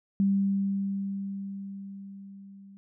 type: tone with level ramp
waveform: sine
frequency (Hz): 196.8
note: G3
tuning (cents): +7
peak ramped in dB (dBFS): -20 to -47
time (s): 0.2-2.77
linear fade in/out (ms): 0
effects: none